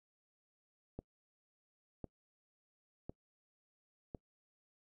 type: click train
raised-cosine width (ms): 2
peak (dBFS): -30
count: 4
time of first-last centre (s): 0.99-4.148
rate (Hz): 0.95
effects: noise-tail reverb RT60 0.1 s tail -26 dB re dry